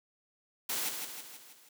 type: noise with echo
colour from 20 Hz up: white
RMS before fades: -34 dBFS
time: 0.69-0.89 s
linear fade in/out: 5 ms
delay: 160 ms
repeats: 5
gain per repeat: -5 dB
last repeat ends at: 1.69 s
effects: high-pass 200 Hz 12 dB/octave